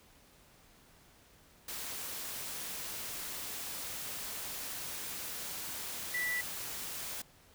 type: tone in noise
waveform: sine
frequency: 1967 Hz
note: B6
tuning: 7 cents flat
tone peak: -32 dBFS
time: 6.14-6.41 s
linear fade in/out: 5 ms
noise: white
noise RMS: -41 dBFS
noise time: 1.68-7.22 s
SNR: +6 dB
effects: pink hiss -62 dBFS RMS until 7.54 s